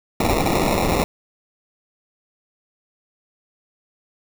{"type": "noise with sample-and-hold", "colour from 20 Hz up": "violet", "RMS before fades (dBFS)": -19, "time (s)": [0.2, 1.04], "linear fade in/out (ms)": 2, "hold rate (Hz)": 1575, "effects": []}